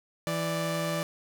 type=tone pair together; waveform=sawtooth; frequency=164.81 / 587.7 Hz; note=E3 / D5; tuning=0 / +1 cents; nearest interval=octave + minor seventh; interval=2201 cents; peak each=-27 / -27 dBFS; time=0.27-1.03 s; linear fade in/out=0 ms; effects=none